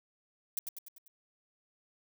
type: noise with echo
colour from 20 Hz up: violet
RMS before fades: -33 dBFS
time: 0.57-0.59 s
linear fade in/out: 2 ms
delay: 98 ms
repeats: 5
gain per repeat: -5 dB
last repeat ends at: 1.08 s
effects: none